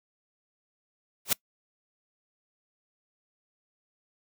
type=noise with exponential growth; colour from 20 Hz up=white; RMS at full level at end=-17 dBFS; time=1.25-1.33 s; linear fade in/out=5 ms; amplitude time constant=16 ms; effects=noise-tail reverb RT60 0.1 s tail -24 dB re dry + high-pass 80 Hz 12 dB/octave